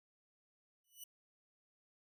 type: tone with exponential growth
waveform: 5% pulse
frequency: 2960 Hz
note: F#7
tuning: in tune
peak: -37 dBFS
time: 0.84-1.04 s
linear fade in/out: 5 ms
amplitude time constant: 42 ms
effects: none